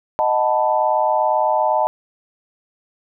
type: chord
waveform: sine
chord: B dominant seventh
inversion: first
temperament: equal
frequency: 622.3 / 740 / 880 / 987.8 Hz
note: D#5 / F#5 / A5 / B5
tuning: 0 / 0 / 0 / 0 cents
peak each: -19 / -22 / -18 / -24 dBFS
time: 0.19-1.87 s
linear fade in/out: 0 ms
effects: none